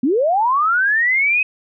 sine linear sweep, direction up, 231.3 to 2556 Hz, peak -13 dBFS, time 0.03-1.43 s, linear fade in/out 5 ms, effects none

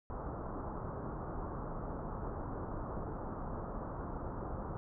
pink low-pass noise, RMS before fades -41 dBFS, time 0.1-4.77 s, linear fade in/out 0 ms, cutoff 1300 Hz, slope 48 dB/octave, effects none

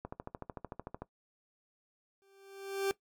click train, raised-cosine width 1 ms, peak -26 dBFS, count 14, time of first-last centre 0.05-1.02 s, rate 13.4 Hz
40% pulse tone with exponential growth, 392 Hz, G4, in tune, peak -27 dBFS, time 2.22-2.91 s, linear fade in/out 0 ms, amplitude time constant 150 ms
effects noise-tail reverb RT60 0.1 s tail -17 dB re dry

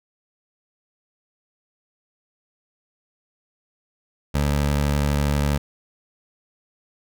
20% pulse tone, 72.2 Hz, D2, 29 cents flat, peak -14 dBFS, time 4.34-5.58 s, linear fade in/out 10 ms, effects none

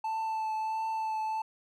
triangle tone with vibrato, 880 Hz, A5, in tune, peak -28 dBFS, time 0.04-1.42 s, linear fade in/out 5 ms, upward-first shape triangle, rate 1.5 Hz, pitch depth 18 cents each way, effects none

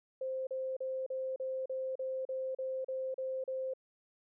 sine tone bursts, 523.3 Hz, C5, in tune, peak -34 dBFS, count 12, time 0.21-3.737 s, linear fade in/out 5 ms, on 260 ms, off 37 ms, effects none

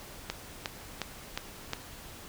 click train, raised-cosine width 0.2 ms, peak -14 dBFS, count 5, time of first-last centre 0.3-1.734 s, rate 2.79 Hz, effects pink hiss -47 dBFS RMS until 2.28 s

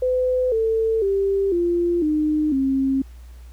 sine tone with pitch steps, 507 / 446.5 / 393.2 / 346.3 / 305 / 268.6 Hz, B4 / A4 / G4 / F4 / D#4 / C4, +45 / +25 / +5 / -15 / -34 / +46 cents, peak -17 dBFS, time 0.02-3.02 s, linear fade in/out 5 ms, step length 500 ms, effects added 60 Hz sine -38 dBFS peak until 3.52 s + pink hiss -56 dBFS RMS until 3.52 s

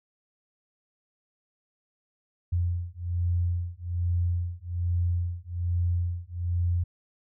sine beating tone pair, 86.8 / 88 Hz, F2 / F2, -10 / +14 cents, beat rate 1.2 Hz, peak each -28 dBFS, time 2.52-6.84 s, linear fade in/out 10 ms, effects none

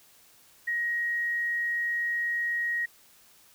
sine tone, 1888 Hz, A#6, 22 cents sharp, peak -26 dBFS, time 0.67-2.86 s, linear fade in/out 10 ms, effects white hiss -58 dBFS RMS until 3.54 s

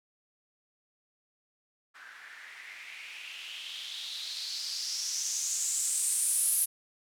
violet noise with low-pass filter sweep, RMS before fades -34 dBFS, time 1.94-6.66 s, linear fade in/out 20 ms, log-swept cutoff 1500 to 11000 Hz, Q 4.8, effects none

